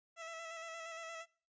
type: tone with vibrato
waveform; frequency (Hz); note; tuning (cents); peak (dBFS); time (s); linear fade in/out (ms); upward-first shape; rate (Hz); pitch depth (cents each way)
15% pulse; 659.3; E5; 0; -38; 0.16-1.26; 50; square; 8.6; 22
effects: noise-tail reverb RT60 0.4 s tail -22 dB re dry + resampled to 16000 Hz